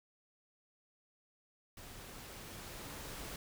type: noise with level ramp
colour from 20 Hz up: pink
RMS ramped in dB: -52 to -45 dBFS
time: 1.77-3.36 s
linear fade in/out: 2 ms
effects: none